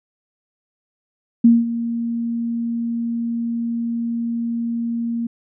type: tone with ADSR envelope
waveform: sine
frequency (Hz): 233.1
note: A#3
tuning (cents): 0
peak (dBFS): -6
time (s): 1.44-5.27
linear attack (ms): 8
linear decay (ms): 200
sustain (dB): -14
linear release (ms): 6
effects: none